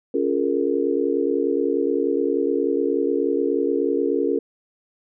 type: chord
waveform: sine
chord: Bb minor seventh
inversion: first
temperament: just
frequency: 279.7 / 349.6 / 419.5 / 466.2 Hz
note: Db4 / F4 / Ab4 / Bb4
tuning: +16 / +2 / +17 / 0 cents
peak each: -24 dBFS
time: 0.14-4.39 s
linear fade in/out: 5 ms
effects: none